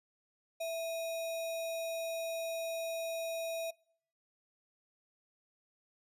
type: tone with sample-and-hold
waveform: sine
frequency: 659.3 Hz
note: E5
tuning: in tune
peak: -34 dBFS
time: 0.6-3.71 s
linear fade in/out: 10 ms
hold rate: 3150 Hz
effects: noise-tail reverb RT60 0.6 s tail -25 dB re dry + resampled to 32000 Hz